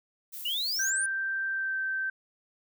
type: noise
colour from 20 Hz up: violet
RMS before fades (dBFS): -40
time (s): 0.32-0.91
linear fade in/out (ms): 20
type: exponential sweep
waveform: sine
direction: up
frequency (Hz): 2794 to 9800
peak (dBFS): -28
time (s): 0.45-1.06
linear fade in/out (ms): 5
type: tone with pitch glide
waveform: sine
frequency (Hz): 1568 to 1553.6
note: G6 to G6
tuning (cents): 0 to -16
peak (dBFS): -28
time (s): 0.79-2.1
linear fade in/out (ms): 5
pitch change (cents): -16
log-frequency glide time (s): 1.52-1.76
effects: none